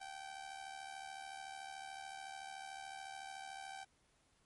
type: tone with amplitude modulation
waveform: sawtooth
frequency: 775 Hz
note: G5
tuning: 20 cents flat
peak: -40 dBFS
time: 0-3.85 s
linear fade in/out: 20 ms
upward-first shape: sine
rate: 73.7 Hz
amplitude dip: 70%
effects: pink hiss -74 dBFS RMS until 4.45 s + MP3 48 kbps